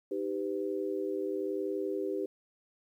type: chord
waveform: sine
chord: Eb augmented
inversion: none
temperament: equal with one note detuned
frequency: 311.1 / 392 / 503.4 Hz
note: Eb4 / G4 / B4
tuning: 0 / 0 / +33 cents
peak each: -37 / -33 / -38 dBFS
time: 0.11-2.26 s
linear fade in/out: 5 ms
effects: 11-bit